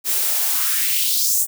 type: noise with high-pass filter sweep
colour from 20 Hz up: blue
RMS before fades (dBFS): -19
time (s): 0.04-1.47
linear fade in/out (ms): 50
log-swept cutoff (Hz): 280 to 8600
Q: 2.4
effects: none